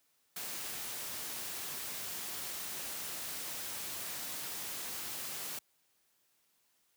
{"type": "noise", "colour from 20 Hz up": "white", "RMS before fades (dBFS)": -41, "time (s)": [0.36, 5.59], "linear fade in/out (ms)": 5, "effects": ["white hiss -74 dBFS RMS until 6.96 s", "high-pass 80 Hz 12 dB/octave"]}